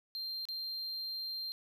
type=tone with dropouts; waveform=triangle; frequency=4173 Hz; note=C8; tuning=5 cents flat; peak=-36 dBFS; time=0.15-1.52 s; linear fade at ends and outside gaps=0 ms; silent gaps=0.453-0.487 s; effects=none